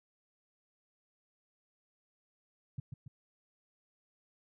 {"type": "tone with echo", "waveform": "sine", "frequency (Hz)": 130.81, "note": "C3", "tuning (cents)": 0, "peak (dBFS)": -34, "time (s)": [2.78, 2.8], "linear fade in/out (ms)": 5, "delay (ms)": 140, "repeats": 2, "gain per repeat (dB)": -5, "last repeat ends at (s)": 3.08, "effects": []}